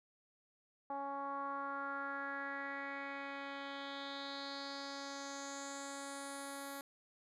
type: tone with low-pass filter sweep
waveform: 10% pulse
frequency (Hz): 278.1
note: C#4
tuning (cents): +6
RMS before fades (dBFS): -44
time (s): 0.9-6.81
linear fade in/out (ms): 2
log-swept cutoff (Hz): 890 to 12000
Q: 4
effects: none